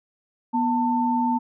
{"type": "tone pair together", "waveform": "sine", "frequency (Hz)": [243.6, 893], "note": ["B3", "A5"], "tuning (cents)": [-24, 25], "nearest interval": "octave + minor seventh", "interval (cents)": 2249, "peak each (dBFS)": -22, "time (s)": [0.53, 1.39], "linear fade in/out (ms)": 20, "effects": []}